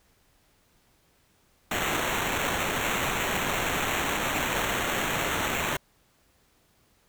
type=noise with sample-and-hold; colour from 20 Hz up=violet; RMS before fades=-28 dBFS; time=1.71-5.77 s; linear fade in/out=5 ms; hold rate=4900 Hz; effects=pink hiss -65 dBFS RMS until 7.08 s